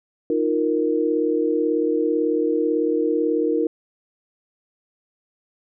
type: chord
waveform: sine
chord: Eb suspended second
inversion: none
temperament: equal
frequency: 311.1 / 349.2 / 466.2 Hz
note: Eb4 / F4 / Bb4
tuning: 0 / 0 / 0 cents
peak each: -22 / -24 / -21 dBFS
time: 0.3-3.67 s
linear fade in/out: 2 ms
effects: none